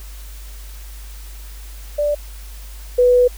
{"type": "tone pair in turn", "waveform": "sine", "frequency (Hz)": [587.3, 493.9], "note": ["D5", "B4"], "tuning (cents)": [0, 0], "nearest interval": "minor third", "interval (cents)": 300, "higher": "first", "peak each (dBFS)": [-15, -9], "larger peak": "second", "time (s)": [[1.98, 2.15], [2.98, 3.28]], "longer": "second", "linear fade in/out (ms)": 10, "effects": ["added 50 Hz sine -32 dBFS peak until 3.37 s", "white hiss -43 dBFS RMS until 3.37 s"]}